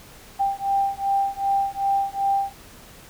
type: beating tone pair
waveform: sine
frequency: 789 / 791.6 Hz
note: G5 / G5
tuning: +11 / +17 cents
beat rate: 2.6 Hz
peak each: -23 dBFS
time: 0.39-2.53 s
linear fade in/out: 20 ms
effects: pink hiss -46 dBFS RMS until 3.09 s